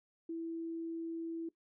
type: tone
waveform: sine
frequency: 330.2 Hz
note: E4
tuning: 3 cents sharp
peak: -37 dBFS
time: 0.29-1.49 s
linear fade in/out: 5 ms
effects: noise-tail reverb RT60 0.1 s tail -18 dB re dry